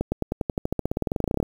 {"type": "accelerating click train", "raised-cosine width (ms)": 2, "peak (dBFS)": -10, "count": 25, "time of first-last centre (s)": [0.01, 1.428], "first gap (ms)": 110, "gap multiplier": 0.94, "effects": ["7-bit"]}